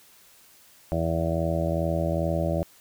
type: harmonic tone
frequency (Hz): 82.41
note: E2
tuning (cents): 0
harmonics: 1 / 2 / 3 / 4 / 5 / 6 / 7 / 8 / 9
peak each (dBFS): -29 / -28 / -39 / -32 / -40 / -39 / -29 / -32 / -40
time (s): 0.92-2.63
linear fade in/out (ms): 0
effects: white hiss -55 dBFS RMS until 2.8 s